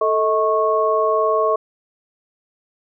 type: tone cluster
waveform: sine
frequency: 440.7 / 636 / 1098 Hz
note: A4 / D#5 / C#6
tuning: +3 / +38 / -17 cents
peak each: -19 dBFS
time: 0.01-1.56 s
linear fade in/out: 5 ms
effects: none

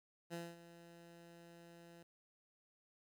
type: tone with ADSR envelope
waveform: 15% pulse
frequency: 170 Hz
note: F3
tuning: 46 cents flat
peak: -36 dBFS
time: 0.3-2.03 s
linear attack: 36 ms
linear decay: 220 ms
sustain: -15 dB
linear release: 4 ms
effects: 13-bit

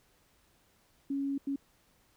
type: tone bursts at uneven times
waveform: sine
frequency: 277.2 Hz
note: C#4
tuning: in tune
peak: -30 dBFS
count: 2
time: 1.1-1.38 / 1.47-1.56 s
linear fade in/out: 5 ms
effects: pink hiss -68 dBFS RMS until 2.16 s

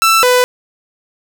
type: tone pair in turn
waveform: sawtooth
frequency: 1330 / 498.2 Hz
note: E6 / B4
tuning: +15 / +15 cents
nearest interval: octave + perfect fourth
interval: 1700 cents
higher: first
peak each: -4 dBFS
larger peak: neither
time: 0.02-0.23 / 0.23-0.44 s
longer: neither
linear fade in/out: 0 ms
effects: none

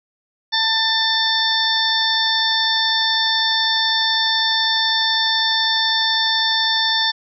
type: harmonic tone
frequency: 892 Hz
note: A5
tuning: 23 cents sharp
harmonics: 1 / 2 / 4 / 5 / 6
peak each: -24 / -22 / -19 / -23 / -24 dBFS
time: 0.52-7.12 s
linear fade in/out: 20 ms
effects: none

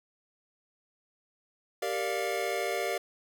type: chord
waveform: square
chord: G minor seventh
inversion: none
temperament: equal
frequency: 392 / 466.2 / 587.3 / 698.5 Hz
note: G4 / Bb4 / D5 / F5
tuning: 0 / 0 / 0 / 0 cents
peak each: -36 dBFS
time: 1.82-2.98 s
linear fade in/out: 5 ms
type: tone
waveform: triangle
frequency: 2173 Hz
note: C#7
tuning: 35 cents flat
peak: -37 dBFS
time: 1.93-2.96 s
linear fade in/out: 2 ms
effects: none

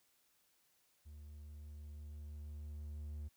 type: tone with level ramp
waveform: triangle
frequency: 74.5 Hz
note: D2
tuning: 25 cents sharp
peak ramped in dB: -49 to -40 dBFS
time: 1.05-3.29 s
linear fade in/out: 20 ms
effects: white hiss -75 dBFS RMS until 3.36 s

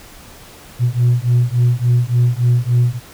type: beating tone pair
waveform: sine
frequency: 120 / 123.5 Hz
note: B2 / B2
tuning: -49 / 0 cents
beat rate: 3.5 Hz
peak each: -13 dBFS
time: 0.79-3 s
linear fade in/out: 50 ms
effects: tanh soft clip ceiling -7 dBFS + pink hiss -40 dBFS RMS until 3.13 s

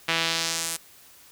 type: tone with band-pass filter sweep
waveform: sawtooth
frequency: 164.81 Hz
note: E3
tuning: in tune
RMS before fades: -27 dBFS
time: 0.08-0.77 s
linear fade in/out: 10 ms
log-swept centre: 2600 to 9900 Hz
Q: 1.3
effects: white hiss -52 dBFS RMS until 1.31 s

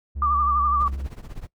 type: tone with pitch glide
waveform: triangle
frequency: 70.1 to 67.52 Hz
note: C#2 to C#2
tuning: +20 to -45 cents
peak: -25 dBFS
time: 0.15-1.08 s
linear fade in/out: 20 ms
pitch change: -65 cents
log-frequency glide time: 0.35-0.5 s
type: tone with vibrato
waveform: sine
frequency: 1174.7 Hz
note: D6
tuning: in tune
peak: -18 dBFS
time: 0.22-0.88 s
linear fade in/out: 2 ms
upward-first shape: sine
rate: 12 Hz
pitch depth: 54 cents each way
type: noise with tremolo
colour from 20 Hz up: brown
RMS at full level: -33 dBFS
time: 0.8-1.47 s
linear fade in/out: 0 ms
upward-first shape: triangle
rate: 16 Hz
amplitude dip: 95%
effects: noise-tail reverb RT60 0.1 s tail -20 dB re dry

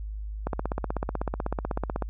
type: click train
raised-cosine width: 1 ms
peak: -14 dBFS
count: 26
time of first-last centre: 0.47-2.023 s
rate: 16.1 Hz
effects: added 52 Hz sine -32 dBFS peak until 2.09 s

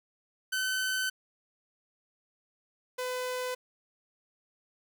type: tone pair in turn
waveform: sawtooth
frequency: 1522 / 503.5 Hz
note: F#6 / B4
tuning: +48 / +33 cents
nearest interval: octave + perfect fifth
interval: 1915 cents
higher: first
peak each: -25 / -28 dBFS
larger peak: first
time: 0.52-1.1 / 2.98-3.55 s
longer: first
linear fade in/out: 10 ms
effects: none

